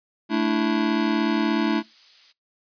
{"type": "chord", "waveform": "square", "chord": "A suspended fourth", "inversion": "none", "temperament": "just", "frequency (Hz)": [220, 293.3, 330], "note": ["A3", "D4", "E4"], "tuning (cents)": [0, -2, 2], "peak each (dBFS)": -25, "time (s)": [0.29, 1.83], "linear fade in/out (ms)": 50}
{"type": "noise", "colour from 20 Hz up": "violet", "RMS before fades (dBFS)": -38, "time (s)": [0.96, 2.33], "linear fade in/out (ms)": 20}
{"effects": ["noise-tail reverb RT60 0.2 s tail -23 dB re dry", "resampled to 11025 Hz"]}